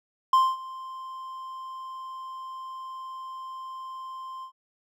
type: tone with ADSR envelope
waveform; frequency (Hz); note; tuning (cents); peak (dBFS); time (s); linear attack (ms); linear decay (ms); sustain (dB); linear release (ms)
triangle; 1046.5; C6; 0; -13; 0.33-4.52; 4; 230; -21; 89
effects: none